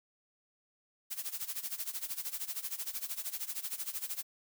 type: noise with tremolo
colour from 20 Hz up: blue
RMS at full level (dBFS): -36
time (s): 1.1-4.23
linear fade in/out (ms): 20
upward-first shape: sine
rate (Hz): 13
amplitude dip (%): 85
effects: none